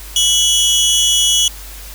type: tone pair together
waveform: 25% pulse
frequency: 2960 / 3339 Hz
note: F#7 / G#7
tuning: 0 / +9 cents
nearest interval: major second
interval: 209 cents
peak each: -10 dBFS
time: 0.16-1.48 s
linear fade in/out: 2 ms
effects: added 50 Hz sine -32 dBFS peak until 1.94 s + white hiss -35 dBFS RMS until 1.94 s